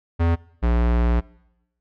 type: tone pair in turn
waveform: square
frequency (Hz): 84.1 / 58.95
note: E2 / A#1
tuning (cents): +35 / +20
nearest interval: tritone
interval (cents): 615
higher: first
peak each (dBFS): -17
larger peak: neither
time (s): 0.19-0.36 / 0.62-1.21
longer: second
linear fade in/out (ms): 20
effects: noise-tail reverb RT60 0.9 s tail -23 dB re dry + low-pass 2000 Hz 12 dB/octave